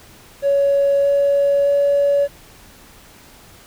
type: tone with pitch steps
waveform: triangle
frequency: 560 / 563.6 / 567.2 Hz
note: C#5 / C#5 / C#5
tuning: +18 / +29 / +40 cents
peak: -9 dBFS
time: 0.42-2.28 s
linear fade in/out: 50 ms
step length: 620 ms
effects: tanh soft clip ceiling -10 dBFS + pink hiss -45 dBFS RMS until 3.66 s

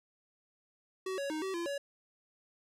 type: tone with pitch steps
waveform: square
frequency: 377.8 / 558 / 310.8 / 382.4 / 341.4 / 564 Hz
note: F#4 / C#5 / D#4 / G4 / F4 / C#5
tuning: +36 / +11 / -2 / -43 / -39 / +30 cents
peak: -35 dBFS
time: 1.06-1.78 s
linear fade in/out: 5 ms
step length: 120 ms
effects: low-pass 10000 Hz 12 dB/octave

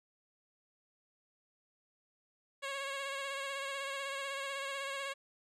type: tone with vibrato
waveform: 10% pulse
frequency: 550 Hz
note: C#5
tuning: 14 cents flat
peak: -29 dBFS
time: 2.62-5.14 s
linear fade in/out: 20 ms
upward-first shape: sine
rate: 16 Hz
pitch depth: 31 cents each way
effects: low-pass 8000 Hz 12 dB/octave

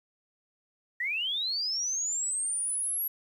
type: linear sweep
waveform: sine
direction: up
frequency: 1857 to 11680 Hz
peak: -28 dBFS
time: 1-3.08 s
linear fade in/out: 5 ms
effects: 10-bit

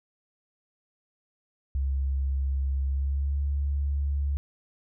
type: tone with pitch glide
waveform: sine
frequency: 67.8 to 70.68 Hz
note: C#2 to C#2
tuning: -38 to +34 cents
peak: -24 dBFS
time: 1.75-4.37 s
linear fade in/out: 0 ms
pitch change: +72 cents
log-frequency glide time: 2.86-3.39 s
effects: none

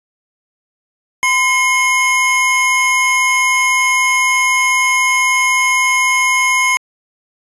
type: tone pair together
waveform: square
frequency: 1020.3 / 2157 Hz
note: C6 / C#7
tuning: -44 / -48 cents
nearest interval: octave + minor second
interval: 1296 cents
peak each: -17 / -13 dBFS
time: 1.23-6.77 s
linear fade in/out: 0 ms
effects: resampled to 24000 Hz

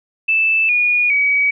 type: tone with pitch steps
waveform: sine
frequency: 2637 / 2446 / 2269 Hz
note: E7 / D#7 / C#7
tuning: 0 / -30 / +40 cents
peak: -12 dBFS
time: 0.28-1.51 s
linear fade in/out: 10 ms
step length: 410 ms
effects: none

